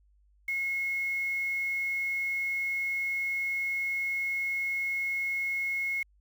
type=tone with quantisation; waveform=sine; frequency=2170 Hz; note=C#7; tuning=37 cents flat; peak=-28 dBFS; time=0.48-6.03 s; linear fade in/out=5 ms; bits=8; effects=added 50 Hz sine -61 dBFS peak until 6.2 s